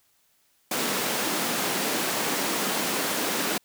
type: high-pass noise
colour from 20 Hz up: pink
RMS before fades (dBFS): -27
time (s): 0.71-3.58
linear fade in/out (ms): 5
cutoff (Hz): 200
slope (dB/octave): 24
effects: white hiss -66 dBFS RMS until 3.64 s